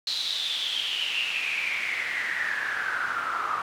pink noise with band-pass filter sweep, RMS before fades -29 dBFS, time 0.07-3.62 s, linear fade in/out 2 ms, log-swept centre 4100 to 1200 Hz, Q 8.8, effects none

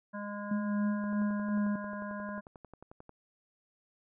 harmonic tone, 205.1 Hz, G#3, 21 cents flat, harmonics 1 / 3 / 5 / 7 / 8, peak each -39 / -43 / -44 / -48 / -47 dBFS, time 0.13-2.41 s, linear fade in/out 20 ms
sine tone with vibrato, 207.7 Hz, G#3, in tune, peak -29 dBFS, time 0.51-1.76 s, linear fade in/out 5 ms, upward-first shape sine, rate 3.2 Hz, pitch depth 13 cents each way
click train, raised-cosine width 1 ms, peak -35 dBFS, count 24, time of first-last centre 1.04-3.094 s, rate 11.2 Hz
effects none

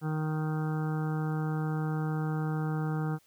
harmonic tone, 155.56 Hz, D#3, in tune, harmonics 1 / 2 / 3 / 5 / 6 / 7 / 8 / 9 / 10, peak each -29 / -38 / -41 / -42 / -49 / -51 / -46 / -47 / -50 dBFS, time 0.01-3.19 s, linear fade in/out 50 ms, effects white hiss -66 dBFS RMS until 3.26 s

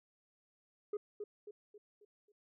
sine tone with echo, 415.3 Hz, G#4, in tune, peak -32 dBFS, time 0.93-0.97 s, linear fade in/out 5 ms, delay 270 ms, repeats 5, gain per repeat -7 dB, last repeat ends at 2.32 s, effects tanh soft clip ceiling -34 dBFS

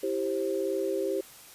sine chord, C major, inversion first, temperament equal with one note detuned, 329.6 / 392 / 529.6 Hz, E4 / G4 / C5, 0 / 0 / +21 cents, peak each -34 / -29 / -32 dBFS, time 0.03-1.21 s, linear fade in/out 5 ms, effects white hiss -50 dBFS RMS until 1.54 s + resampled to 32000 Hz

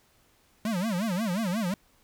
square tone with vibrato, 200 Hz, G3, 35 cents sharp, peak -27 dBFS, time 0.65-1.74 s, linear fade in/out 2 ms, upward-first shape sine, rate 5.6 Hz, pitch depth 250 cents each way, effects pink hiss -64 dBFS RMS until 2.03 s

